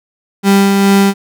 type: tone with tremolo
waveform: 35% pulse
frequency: 197.6 Hz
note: G3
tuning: 14 cents sharp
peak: -4 dBFS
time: 0.43-1.14 s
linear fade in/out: 50 ms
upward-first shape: sine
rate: 2.4 Hz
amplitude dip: 30%
effects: none